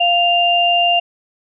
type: tone pair together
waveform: sine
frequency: 698.5 / 2794 Hz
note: F5 / F7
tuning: 0 / 0 cents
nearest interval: 2 octaves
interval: 2400 cents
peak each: -14 dBFS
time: 0-1 s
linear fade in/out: 10 ms
effects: none